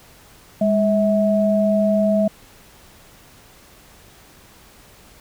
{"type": "tone pair together", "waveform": "sine", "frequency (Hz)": [204.6, 647], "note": ["G#3", "E5"], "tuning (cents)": [-26, -32], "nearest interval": "octave + minor sixth", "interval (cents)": 1994, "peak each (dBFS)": -17, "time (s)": [0.61, 2.28], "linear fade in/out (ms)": 5, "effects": ["pink hiss -48 dBFS RMS until 5.2 s"]}